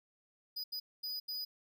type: tone bursts at uneven times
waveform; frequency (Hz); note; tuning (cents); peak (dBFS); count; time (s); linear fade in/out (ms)
square; 4955; D#8; -8; -38; 4; 0.56-0.64 / 0.72-0.8 / 1.03-1.2 / 1.28-1.45; 10
effects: none

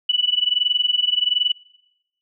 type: tone with amplitude modulation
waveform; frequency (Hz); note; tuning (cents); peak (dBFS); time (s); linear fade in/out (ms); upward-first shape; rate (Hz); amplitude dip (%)
sine; 2960; F#7; 0; -13; 0.09-1.52; 5; sine; 21.3; 90
effects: noise-tail reverb RT60 1.0 s tail -25 dB re dry

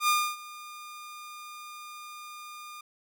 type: tone with ADSR envelope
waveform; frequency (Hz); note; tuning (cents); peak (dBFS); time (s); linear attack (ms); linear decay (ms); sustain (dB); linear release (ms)
sawtooth; 1211; D#6; -47; -17; 0-2.81; 81; 280; -21; 5
effects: none

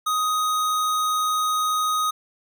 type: tone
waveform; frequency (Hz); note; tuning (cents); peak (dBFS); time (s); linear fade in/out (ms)
square; 1251; D#6; +9; -21; 0.06-2.11; 10
effects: none

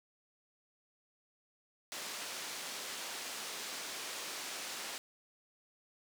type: band-pass noise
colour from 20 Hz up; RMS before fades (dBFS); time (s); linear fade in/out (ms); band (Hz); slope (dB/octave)
white; -43; 1.92-4.98; 0; 260 to 6800; 12
effects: none

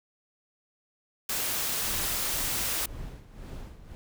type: noise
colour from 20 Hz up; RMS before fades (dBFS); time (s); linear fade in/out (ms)
white; -30; 1.29-2.86; 5
type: noise with tremolo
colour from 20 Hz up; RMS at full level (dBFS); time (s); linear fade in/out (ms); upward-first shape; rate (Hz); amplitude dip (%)
brown; -38; 1.83-3.95; 0; sine; 1.9; 75
effects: none

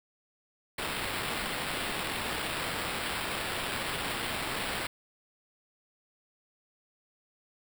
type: noise with sample-and-hold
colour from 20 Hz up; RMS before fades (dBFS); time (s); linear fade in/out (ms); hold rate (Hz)
violet; -34; 0.78-4.87; 5; 6300
effects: none

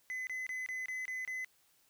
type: tone bursts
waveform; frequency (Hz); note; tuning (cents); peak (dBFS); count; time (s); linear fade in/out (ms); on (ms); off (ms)
triangle; 2025; B6; +43; -35; 7; 0.1-1.446; 0; 170; 26
effects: white hiss -70 dBFS RMS until 1.89 s

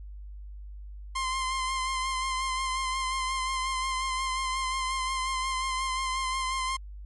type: tone with vibrato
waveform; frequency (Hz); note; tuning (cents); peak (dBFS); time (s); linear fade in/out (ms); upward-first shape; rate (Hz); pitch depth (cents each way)
sawtooth; 1046.5; C6; 0; -24; 1.15-6.77; 10; sine; 5.6; 27
effects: added 50 Hz sine -39 dBFS peak until 7.05 s + MP3 48 kbps

